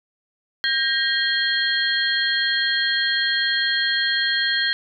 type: tone cluster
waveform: sine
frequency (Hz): 1603 / 1878 / 3241 / 4222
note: G6 / A#6 / G#7 / C8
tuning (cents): +38 / +12 / -43 / +15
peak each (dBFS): -24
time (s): 0.64-4.73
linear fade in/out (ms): 0
effects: none